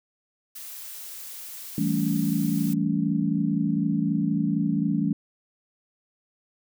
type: noise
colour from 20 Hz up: blue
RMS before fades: -39 dBFS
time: 0.55-2.74 s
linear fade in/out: 10 ms
type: chord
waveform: sine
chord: A dominant seventh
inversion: second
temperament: equal with one note detuned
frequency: 164.81 / 196 / 220 / 282.8 Hz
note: E3 / G3 / A3 / C#4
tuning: 0 / 0 / 0 / +35 cents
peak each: -27 dBFS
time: 1.78-5.13 s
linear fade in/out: 2 ms
effects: none